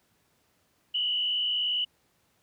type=tone with frequency modulation; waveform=sine; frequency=2960 Hz; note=F#7; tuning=in tune; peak=-25 dBFS; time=0.94-1.85 s; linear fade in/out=10 ms; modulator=59.1 Hz; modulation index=1.5; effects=pink hiss -69 dBFS RMS until 2.42 s + high-pass 80 Hz 12 dB/octave